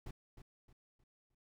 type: noise with echo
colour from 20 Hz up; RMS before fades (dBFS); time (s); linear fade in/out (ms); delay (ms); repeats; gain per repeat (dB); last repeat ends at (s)
brown; -45; 0.06-0.11; 5; 310; 4; -9; 1.35
effects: none